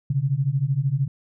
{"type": "beating tone pair", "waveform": "sine", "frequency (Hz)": [129.9, 142.9], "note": ["C3", "D3"], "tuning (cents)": [-12, -47], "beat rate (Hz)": 13, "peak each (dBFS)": [-23, -22], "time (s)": [0.1, 1.08], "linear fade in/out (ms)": 5, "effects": []}